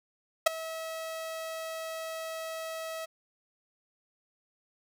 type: tone with ADSR envelope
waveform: sawtooth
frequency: 646 Hz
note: E5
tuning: 35 cents flat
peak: -12 dBFS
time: 0.46-3.06 s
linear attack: 10 ms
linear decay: 9 ms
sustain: -20 dB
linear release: 16 ms
effects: none